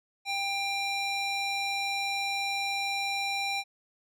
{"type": "tone with band-pass filter", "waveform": "square", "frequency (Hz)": 793, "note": "G5", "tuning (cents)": 20, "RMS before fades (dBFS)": -31, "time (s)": [0.25, 3.64], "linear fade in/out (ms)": 50, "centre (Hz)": 3300, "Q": 1.1, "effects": []}